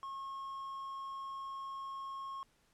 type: tone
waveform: triangle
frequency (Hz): 1085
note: C#6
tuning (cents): -37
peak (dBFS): -39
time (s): 0.03-2.43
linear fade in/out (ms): 0
effects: pink hiss -72 dBFS RMS until 2.73 s + low-pass 11000 Hz 12 dB/octave